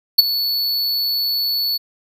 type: tone with ADSR envelope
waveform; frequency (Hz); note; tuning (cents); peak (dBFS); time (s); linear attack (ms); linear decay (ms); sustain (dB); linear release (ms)
square; 4435; C#8; 0; -3; 0.18-1.78; 11; 19; -15; 18
effects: none